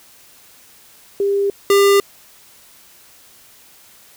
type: tone pair in turn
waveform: sine / square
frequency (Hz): 399.4 / 399.4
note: G4 / G4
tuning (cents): +32 / +32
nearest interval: unison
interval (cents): 0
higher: neither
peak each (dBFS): -14 / -10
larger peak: second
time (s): 1.2-1.5 / 1.7-2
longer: neither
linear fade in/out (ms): 2
effects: white hiss -47 dBFS RMS until 4.16 s